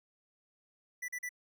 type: tone bursts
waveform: square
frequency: 1975.5 Hz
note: B6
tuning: in tune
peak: -37 dBFS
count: 3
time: 1.02-1.292 s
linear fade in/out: 10 ms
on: 64 ms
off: 40 ms
effects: none